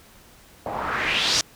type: noise with low-pass filter sweep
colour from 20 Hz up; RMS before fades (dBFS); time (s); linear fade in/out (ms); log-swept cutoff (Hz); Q
white; -24; 0.66-1.41; 2; 670 to 6000; 3
effects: pink hiss -51 dBFS RMS until 1.55 s